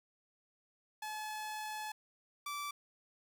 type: tone pair in turn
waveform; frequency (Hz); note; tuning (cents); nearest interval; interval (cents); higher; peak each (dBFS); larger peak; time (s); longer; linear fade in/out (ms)
sawtooth; 857 / 1162.3; A5 / D6; -46 / -18; perfect fourth; 528; second; -36 / -35; second; 1.02-1.92 / 2.46-2.71; first; 5
effects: 11-bit